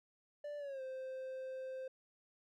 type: tone with pitch glide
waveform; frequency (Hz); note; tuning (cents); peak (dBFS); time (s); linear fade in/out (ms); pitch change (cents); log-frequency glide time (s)
triangle; 586 to 522.1; D5 to C5; -4 to -4; -40; 0.44-1.88; 5; -200; 0.58-0.82
effects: none